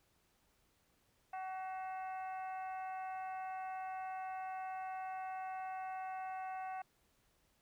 harmonic tone with a mistuned harmonic, 376.4 Hz, F#4, 30 cents sharp, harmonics 2 / 3 / 4 / 5 / 6 / 7, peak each -41 / -53 / -54 / -59 / -60 / -59 dBFS, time 1.33-6.82 s, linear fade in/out 5 ms, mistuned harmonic 6, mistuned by -85 cents, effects pink hiss -75 dBFS RMS until 7.61 s

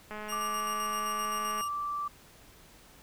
click train, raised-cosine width 0.5 ms, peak -26 dBFS, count 319, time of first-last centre 0.11-1.61 s, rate 212 Hz
15% pulse tone with tremolo, 2824 Hz, F7, 19 cents sharp, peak -30 dBFS, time 0.28-1.69 s, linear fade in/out 20 ms, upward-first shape square, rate 7.7 Hz, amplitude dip 45%
sine tone with pitch glide, 1177 to 1168.2 Hz, D6 to D6, +3 to -10 cents, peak -31 dBFS, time 0.32-2.08 s, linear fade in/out 5 ms, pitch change -13 cents, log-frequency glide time 0.47-0.56 s
effects pink hiss -56 dBFS RMS until 3.02 s

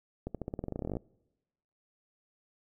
accelerating click train, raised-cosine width 2 ms, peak -22 dBFS, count 19, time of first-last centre 0.27-0.969 s, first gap 77 ms, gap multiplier 0.91, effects noise-tail reverb RT60 1.0 s tail -25 dB re dry

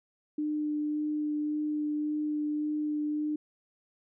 sine tone with vibrato, 300.4 Hz, D4, 39 cents sharp, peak -28 dBFS, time 0.38-3.36 s, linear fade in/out 5 ms, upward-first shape sine, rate 1.8 Hz, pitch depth 9 cents each way, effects none

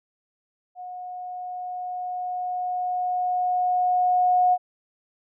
sine tone with level ramp, 726 Hz, F#5, 33 cents flat, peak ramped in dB -34 to -15 dBFS, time 0.75-4.58 s, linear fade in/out 50 ms, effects none

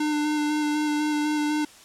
square tone with vibrato, 300 Hz, D4, 37 cents sharp, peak -23 dBFS, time 0-1.65 s, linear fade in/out 5 ms, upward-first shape square, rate 4 Hz, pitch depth 13 cents each way, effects white hiss -49 dBFS RMS until 1.84 s + low-pass 9000 Hz 12 dB/octave

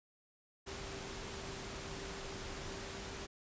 sine tone in noise, 390.4 Hz, G4, 7 cents flat, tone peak -51 dBFS, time 0.66-3.27 s, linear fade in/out 20 ms, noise pink, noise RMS -45 dBFS, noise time 0.66-3.27 s, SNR -9 dB, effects resampled to 16000 Hz

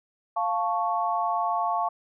sine chord, F augmented, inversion none, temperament equal, 698.5 / 880 / 1108.7 Hz, F5 / A5 / C#6, 0 / 0 / 0 cents, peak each -27 / -28 / -28 dBFS, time 0.36-1.89 s, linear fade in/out 10 ms, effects none

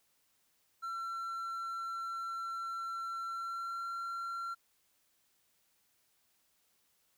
triangle tone with pitch glide, 1353 to 1367.9 Hz, E6 to F6, +45 to -36 cents, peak -35 dBFS, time 0.82-4.55 s, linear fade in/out 20 ms, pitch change +19 cents, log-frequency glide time 3.28-3.86 s, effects white hiss -74 dBFS RMS until 7.17 s

